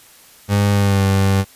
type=tone with pitch glide; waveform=30% pulse; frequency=101.6 to 97.35 Hz; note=G#2 to G2; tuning=-38 to -12 cents; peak=-10 dBFS; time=0.48-1.45 s; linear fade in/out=50 ms; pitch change=-74 cents; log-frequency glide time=0.72-1.05 s; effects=white hiss -46 dBFS RMS until 1.55 s + resampled to 32000 Hz